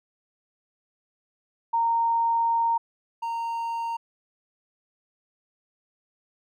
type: tone pair in turn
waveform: sine / triangle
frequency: 924 / 924 Hz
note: A#5 / A#5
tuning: -16 / -16 cents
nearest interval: unison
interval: 0 cents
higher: neither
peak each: -20 / -25 dBFS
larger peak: first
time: 1.73-2.78 / 3.22-3.97 s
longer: first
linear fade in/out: 10 ms
effects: none